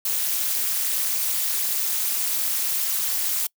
blue noise with amplitude modulation, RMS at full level -20 dBFS, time 0.05-3.47 s, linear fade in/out 5 ms, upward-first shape sine, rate 258 Hz, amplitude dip 95%, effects noise-tail reverb RT60 0.1 s tail -26 dB re dry

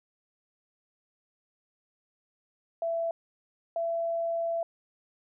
sine tone pair in turn, 667 / 670.1 Hz, E5 / E5, +20 / +28 cents, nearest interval unison, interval 8 cents, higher second, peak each -27 dBFS, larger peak neither, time 2.82-3.11 / 3.76-4.63 s, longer second, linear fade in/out 2 ms, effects none

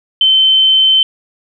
sine tone, 3082 Hz, G7, 30 cents flat, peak -6 dBFS, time 0.21-1.03 s, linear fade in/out 2 ms, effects none

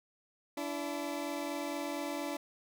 20% pulse tone pair together, 289.2 / 333.5 Hz, D4 / E4, -27 / +20 cents, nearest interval major second, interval 247 cents, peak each -32 / -35 dBFS, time 0.57-2.37 s, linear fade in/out 5 ms, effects none

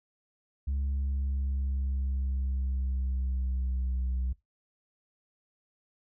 sine tone with pitch glide, 68.9 to 63.18 Hz, C#2 to B1, -10 to +40 cents, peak -25 dBFS, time 0.67-4.33 s, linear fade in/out 10 ms, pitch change -150 cents, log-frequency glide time 0.81-4.09 s, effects noise-tail reverb RT60 0.2 s tail -23 dB re dry + tanh soft clip ceiling -26 dBFS

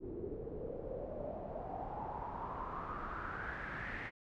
pink noise with low-pass filter sweep, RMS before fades -43 dBFS, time 0-4.11 s, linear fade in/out 50 ms, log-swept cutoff 360 to 2000 Hz, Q 5.8, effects none

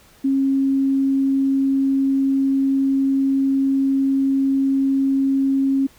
sine tone, 271.1 Hz, C#4, 38 cents flat, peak -15 dBFS, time 0.24-5.87 s, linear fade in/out 10 ms, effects pink hiss -51 dBFS RMS until 5.98 s

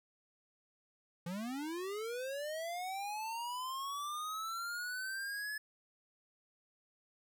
square linear sweep, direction up, 164.81 to 1723 Hz, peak -39 dBFS, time 1.26-5.58 s, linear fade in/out 5 ms, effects none

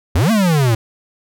square exponential two-way sweep, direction up then down, 72.3 to 233.1 to 108.4 Hz, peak -12 dBFS, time 0.15-0.75 s, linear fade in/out 5 ms, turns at 0.31 s, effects none

